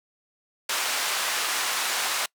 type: band-pass noise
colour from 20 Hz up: pink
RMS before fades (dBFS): -27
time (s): 0.69-2.26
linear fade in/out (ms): 5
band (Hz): 990 to 11000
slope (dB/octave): 12
effects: noise-tail reverb RT60 0.1 s tail -25 dB re dry